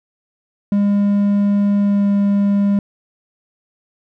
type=tone with pitch glide; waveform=triangle; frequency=202.6 to 201.2 Hz; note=G#3 to G3; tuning=-43 to +45 cents; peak=-10 dBFS; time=0.72-2.79 s; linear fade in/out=2 ms; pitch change=-12 cents; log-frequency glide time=1.8-2.06 s; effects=none